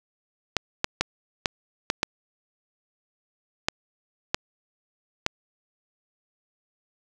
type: clicks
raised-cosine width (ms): 0.2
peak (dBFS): -4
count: 9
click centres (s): 0.567 / 0.844 / 1.01 / 1.458 / 1.901 / 2.031 / 3.685 / 4.345 / 5.264
effects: none